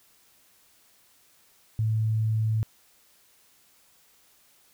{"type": "tone", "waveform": "sine", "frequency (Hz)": 110, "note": "A2", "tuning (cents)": 0, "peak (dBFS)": -22, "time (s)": [1.79, 2.63], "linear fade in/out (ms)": 0, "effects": ["white hiss -61 dBFS RMS until 4.73 s"]}